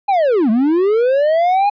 triangle linear two-way sweep, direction down then up, 830.6 to 208.6 to 830.6 Hz, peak -9 dBFS, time 0.08-1.7 s, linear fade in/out 10 ms, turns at 0.5 s, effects resampled to 11025 Hz

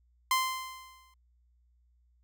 sawtooth tone with exponential decay, 1040 Hz, C6, 11 cents flat, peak -19 dBFS, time 0.31-1.14 s, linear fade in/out 2 ms, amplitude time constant 180 ms, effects added 60 Hz sine -64 dBFS peak until 2.23 s

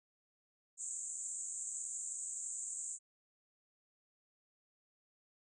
white band-pass noise, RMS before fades -43 dBFS, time 0.77-2.99 s, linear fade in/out 50 ms, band 6900 to 8200 Hz, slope 96 dB/octave, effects none

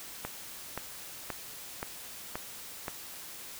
click train, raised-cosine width 0.5 ms, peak -19 dBFS, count 6, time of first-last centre 0.25-2.882 s, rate 1.9 Hz, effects white hiss -45 dBFS RMS until 3.59 s

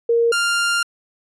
sine / sawtooth tone pair in turn, 466.2 / 1397 Hz, A#4 / F6, 0 / 0 cents, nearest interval octave + perfect fifth, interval 1900 cents, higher second, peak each -13 dBFS, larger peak neither, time 0.09-0.32 / 0.32-0.83 s, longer second, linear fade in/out 5 ms, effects resampled to 24000 Hz

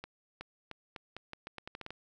accelerating click train, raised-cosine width 0.3 ms, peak -26 dBFS, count 13, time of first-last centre 0.04-1.906 s, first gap 370 ms, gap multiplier 0.82, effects none

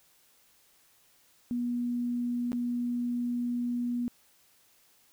sine tone with dropouts, 242 Hz, B3, 35 cents flat, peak -28 dBFS, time 1.51-4.08 s, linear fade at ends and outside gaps 0 ms, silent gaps 2.519-2.53 s, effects white hiss -64 dBFS RMS until 5.12 s

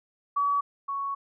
sine tone pair in turn, 1138 / 1112 Hz, C#6 / C#6, +45 / +5 cents, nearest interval unison, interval 40 cents, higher first, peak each -22 / -28 dBFS, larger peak first, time 0.36-0.61 / 0.88-1.15 s, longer second, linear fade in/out 10 ms, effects none

